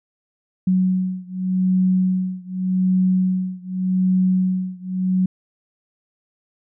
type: beating tone pair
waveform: sine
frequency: 185 / 185.85 Hz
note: F#3 / F#3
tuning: 0 / +8 cents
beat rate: 0.85 Hz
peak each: -19 / -20 dBFS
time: 0.67-5.26 s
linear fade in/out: 5 ms
effects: none